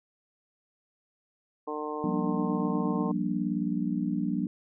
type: harmonic tone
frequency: 151.2 Hz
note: D#3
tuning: 49 cents flat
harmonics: 2 / 3 / 4 / 5 / 6 / 7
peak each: -38 / -35 / -42 / -41 / -40 / -38 dBFS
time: 1.67-3.12 s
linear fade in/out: 10 ms
type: chord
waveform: sine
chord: G minor seventh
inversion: third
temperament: just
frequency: 176.4 / 196 / 235.2 / 294 Hz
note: F3 / G3 / Bb3 / D4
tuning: +18 / 0 / +16 / +2 cents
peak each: -32 dBFS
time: 2.04-4.47 s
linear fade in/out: 2 ms
effects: none